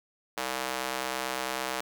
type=tone with high-pass filter; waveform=square; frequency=64.5 Hz; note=C2; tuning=24 cents flat; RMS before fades=-33 dBFS; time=0.37-1.81 s; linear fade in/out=5 ms; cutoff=650 Hz; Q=0.73; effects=none